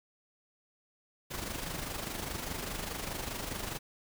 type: noise with amplitude modulation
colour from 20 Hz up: pink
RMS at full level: -36 dBFS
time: 1.3-3.79 s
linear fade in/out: 20 ms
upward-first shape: sine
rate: 24.9 Hz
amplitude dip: 55%
effects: none